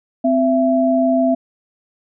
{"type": "tone pair together", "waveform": "sine", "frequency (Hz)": [258.7, 668], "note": ["C4", "E5"], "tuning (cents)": [-19, 23], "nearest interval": "octave + major third", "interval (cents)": 1642, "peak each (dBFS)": -15, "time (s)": [0.24, 1.35], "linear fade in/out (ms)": 10, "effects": []}